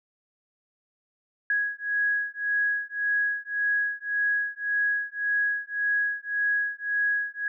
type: beating tone pair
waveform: sine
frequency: 1661.2 / 1663 Hz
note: G#6 / G#6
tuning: 0 / +2 cents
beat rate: 1.8 Hz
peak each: -27 dBFS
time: 1.5-7.48 s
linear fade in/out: 2 ms
effects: none